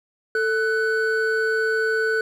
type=tone pair together; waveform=triangle; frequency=442.7 / 1495 Hz; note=A4 / F#6; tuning=+11 / +17 cents; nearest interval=octave + major sixth; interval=2106 cents; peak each=-20 dBFS; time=0.35-2.21 s; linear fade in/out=2 ms; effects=none